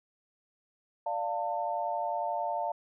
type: chord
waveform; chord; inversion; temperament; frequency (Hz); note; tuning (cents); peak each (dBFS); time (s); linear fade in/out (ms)
sine; D minor; none; equal with one note detuned; 587.3 / 698.5 / 896.4; D5 / F5 / A5; 0 / 0 / +32; -36 / -33 / -33; 1.06-2.72; 5
effects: none